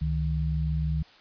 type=tone pair together; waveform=sine; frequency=69.3 / 155.57 Hz; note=C#2 / D#3; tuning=0 / 0 cents; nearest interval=octave + major second; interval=1400 cents; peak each=-27 dBFS; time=0.01-1.03 s; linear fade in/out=10 ms; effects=white hiss -54 dBFS RMS until 1.2 s + resampled to 11025 Hz